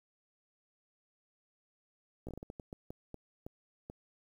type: slowing click train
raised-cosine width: 2 ms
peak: -30 dBFS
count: 13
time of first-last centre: 2.27-3.899 s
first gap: 16 ms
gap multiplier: 1.35
effects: 10-bit